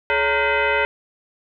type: tone with frequency modulation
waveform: sine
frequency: 562 Hz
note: C#5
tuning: 24 cents sharp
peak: -16 dBFS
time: 0.1-0.85 s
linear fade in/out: 0 ms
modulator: 494 Hz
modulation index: 4
effects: none